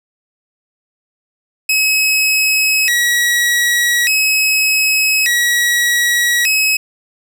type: tone with vibrato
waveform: sawtooth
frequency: 2217 Hz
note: C#7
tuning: in tune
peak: -8 dBFS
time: 1.69-6.77 s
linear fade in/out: 5 ms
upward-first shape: square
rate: 0.42 Hz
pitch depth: 250 cents each way
effects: none